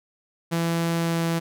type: tone with pitch glide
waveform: sawtooth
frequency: 167.4 to 166.44 Hz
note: E3 to E3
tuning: +27 to +17 cents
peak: -18 dBFS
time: 0.51-1.4 s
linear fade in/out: 20 ms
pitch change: -10 cents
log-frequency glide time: 0.98-1.21 s
effects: none